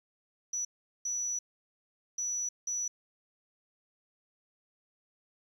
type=tone bursts at uneven times; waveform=sine; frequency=5910 Hz; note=F#8; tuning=3 cents flat; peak=-30 dBFS; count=4; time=0.53-0.65 / 1.05-1.39 / 2.18-2.49 / 2.67-2.88 s; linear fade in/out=5 ms; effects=tanh soft clip ceiling -26 dBFS + 10-bit